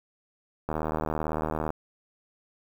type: click train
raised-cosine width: 1 ms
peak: -15 dBFS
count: 80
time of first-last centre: 0.69-1.704 s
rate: 77.9 Hz
effects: 8-bit